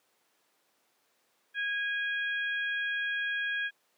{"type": "harmonic tone", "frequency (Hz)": 822, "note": "G#5", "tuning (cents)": -18, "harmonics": [2, 3, 4], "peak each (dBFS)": [-30, -39, -40], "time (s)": [1.54, 3.71], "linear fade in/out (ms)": 50, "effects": ["pink hiss -71 dBFS RMS until 3.97 s", "high-pass 400 Hz 12 dB/octave"]}